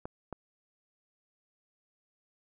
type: clicks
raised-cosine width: 1 ms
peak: -24 dBFS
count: 2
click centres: 0.055 / 0.327 s
effects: none